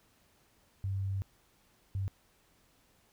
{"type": "tone bursts at uneven times", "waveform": "sine", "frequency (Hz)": 97.1, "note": "G2", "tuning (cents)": -16, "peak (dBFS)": -31, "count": 2, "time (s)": [[0.84, 1.22], [1.95, 2.08]], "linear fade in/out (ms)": 0, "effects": ["pink hiss -68 dBFS RMS until 3.12 s"]}